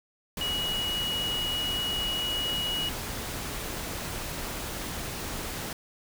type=tone in noise; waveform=sine; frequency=2909 Hz; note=F#7; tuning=30 cents flat; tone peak=-28 dBFS; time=0.41-2.89 s; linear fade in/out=2 ms; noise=pink; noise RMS=-35 dBFS; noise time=0.37-5.73 s; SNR=+4 dB; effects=none